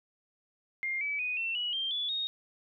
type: tone with pitch steps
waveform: sine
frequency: 2116 / 2294 / 2487 / 2697 / 2924 / 3170 / 3437 / 3727 Hz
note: C7 / D7 / D#7 / E7 / F#7 / G7 / A7 / A#7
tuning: +19 / -41 / -1 / +39 / -21 / +19 / -41 / -1 cents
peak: -30 dBFS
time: 0.83-2.27 s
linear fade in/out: 0 ms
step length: 180 ms
effects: none